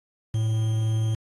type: tone with quantisation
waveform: triangle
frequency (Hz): 110.5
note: A2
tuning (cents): +8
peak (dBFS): -19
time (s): 0.34-1.15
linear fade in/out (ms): 5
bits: 7
effects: AAC 32 kbps